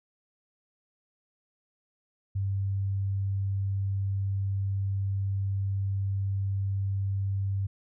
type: tone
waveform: sine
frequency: 98 Hz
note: G2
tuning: in tune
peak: -26 dBFS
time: 2.35-7.67 s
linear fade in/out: 10 ms
effects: none